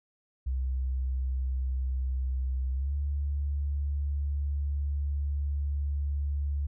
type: tone with pitch glide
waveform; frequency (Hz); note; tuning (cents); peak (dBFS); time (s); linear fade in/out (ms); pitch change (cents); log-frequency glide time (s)
sine; 64.8 to 71.49; C2 to D2; -16 to -46; -27; 0.46-6.67; 10; +170; 2.72-2.94
effects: none